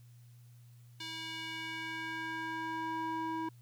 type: tone with band-pass filter sweep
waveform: square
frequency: 323.1 Hz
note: E4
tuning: 35 cents flat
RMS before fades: -39 dBFS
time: 1-3.49 s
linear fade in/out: 5 ms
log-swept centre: 3700 to 740 Hz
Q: 1.7
effects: added 120 Hz sine -54 dBFS peak until 3.61 s + white hiss -70 dBFS RMS until 3.61 s